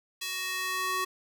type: tone with high-pass filter sweep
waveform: square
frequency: 372.4 Hz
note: F#4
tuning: 11 cents sharp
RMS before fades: -32 dBFS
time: 0.21-1.05 s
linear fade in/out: 10 ms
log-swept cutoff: 3100 to 870 Hz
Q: 1.2
effects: none